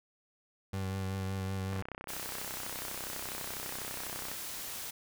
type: tone with vibrato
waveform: 30% pulse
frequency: 95.8 Hz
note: G2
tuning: 39 cents flat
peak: -31 dBFS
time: 0.73-1.82 s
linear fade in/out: 5 ms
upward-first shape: triangle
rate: 5.3 Hz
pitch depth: 25 cents each way
type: click train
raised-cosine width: 0.5 ms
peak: -26 dBFS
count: 84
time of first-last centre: 1.73-4.316 s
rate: 32.1 Hz
type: noise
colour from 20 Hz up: white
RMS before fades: -41 dBFS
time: 2.08-4.91 s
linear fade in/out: 10 ms
effects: none